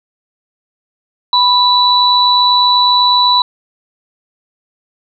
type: tone pair together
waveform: sine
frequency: 987.8 / 3954 Hz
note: B5 / B7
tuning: 0 / +1 cents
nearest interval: 2 octaves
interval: 2401 cents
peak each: -10 dBFS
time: 1.33-3.42 s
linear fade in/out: 2 ms
effects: none